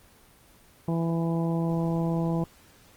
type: harmonic tone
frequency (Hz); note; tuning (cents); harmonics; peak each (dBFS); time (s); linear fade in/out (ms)
166.1; E3; +13; 1 / 2 / 3 / 4 / 5 / 6; -25 / -31 / -35 / -37 / -39 / -41; 0.88-2.44; 2
effects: pink hiss -56 dBFS RMS until 2.96 s + Opus 24 kbps